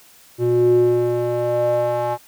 square tone with band-pass filter sweep, 120.4 Hz, B2, 44 cents flat, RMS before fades -18 dBFS, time 0.38-2.18 s, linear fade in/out 50 ms, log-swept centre 300 to 780 Hz, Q 4.9, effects white hiss -49 dBFS RMS until 2.27 s

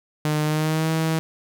sawtooth tone with pitch glide, 152 to 160.48 Hz, D#3 to E3, -40 to -46 cents, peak -16 dBFS, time 0.25-1.19 s, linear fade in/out 0 ms, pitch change +94 cents, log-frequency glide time 0.43-0.9 s, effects none

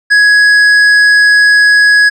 sine tone with hard clipping, 1671 Hz, G#6, 10 cents sharp, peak -5 dBFS, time 0.1-2.1 s, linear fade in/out 20 ms, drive 7 dB, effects resampled to 32000 Hz

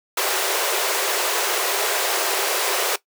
pink high-pass noise, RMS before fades -22 dBFS, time 0.17-2.96 s, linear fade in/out 5 ms, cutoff 360 Hz, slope 96 dB/octave, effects noise-tail reverb RT60 0.1 s tail -17 dB re dry

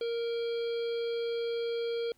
harmonic tone, 466.2 Hz, A#4, in tune, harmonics 1 / 3 / 5 / 7 / 9 / 10, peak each -30 / -49 / -49 / -46 / -51 / -53 dBFS, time 0.01-2.12 s, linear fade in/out 2 ms, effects pink hiss -68 dBFS RMS until 2.17 s

